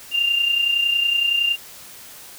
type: tone with amplitude modulation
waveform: sine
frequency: 2794 Hz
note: F7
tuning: in tune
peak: -14 dBFS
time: 0.11-1.57 s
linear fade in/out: 50 ms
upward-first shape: sine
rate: 30.8 Hz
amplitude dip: 55%
effects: white hiss -41 dBFS RMS until 2.38 s